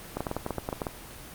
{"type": "clicks", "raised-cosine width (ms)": 1, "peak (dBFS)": -15, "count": 12, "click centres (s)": [0.17, 0.206, 0.268, 0.314, 0.366, 0.464, 0.507, 0.583, 0.689, 0.728, 0.818, 0.868], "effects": ["pink hiss -44 dBFS RMS until 1.34 s", "Opus 24 kbps"]}